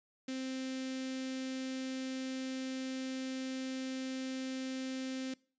sawtooth tone with notch filter, 261.6 Hz, C4, in tune, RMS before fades -39 dBFS, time 0.28-5.34 s, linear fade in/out 5 ms, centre 930 Hz, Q 0.5, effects noise-tail reverb RT60 0.4 s tail -23 dB re dry + resampled to 16000 Hz

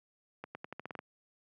accelerating click train, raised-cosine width 0.5 ms, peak -26 dBFS, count 9, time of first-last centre 0.44-0.991 s, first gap 110 ms, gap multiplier 0.86, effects high-pass 150 Hz 12 dB/octave

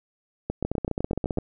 two click trains, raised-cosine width 2 ms, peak -13 / -13 dBFS, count 8 / 12, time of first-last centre 0.5-1.385 / 0.65-1.374 s, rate 7.91 / 15.2 Hz, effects none

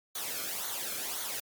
white noise with flanger, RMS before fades -36 dBFS, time 0.15-1.4 s, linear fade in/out 5 ms, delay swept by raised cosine 0.38 to 1.08 ms, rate 1.9 Hz, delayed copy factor -0.65, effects MP3 96 kbps

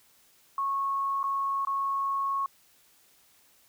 sine tone with dropouts, 1099 Hz, C#6, 15 cents flat, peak -26 dBFS, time 0.58-2.46 s, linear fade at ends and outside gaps 2 ms, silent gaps 1.231-1.239 / 1.65-1.671 s, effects white hiss -62 dBFS RMS until 3.68 s

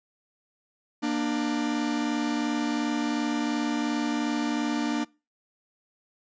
45% pulse tone pair together, 234.9 / 297.7 Hz, A#3 / D4, +13 / +24 cents, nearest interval major third, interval 411 cents, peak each -29 / -27 dBFS, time 1.02-5.05 s, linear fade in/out 20 ms, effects noise-tail reverb RT60 0.3 s tail -24 dB re dry + resampled to 16000 Hz

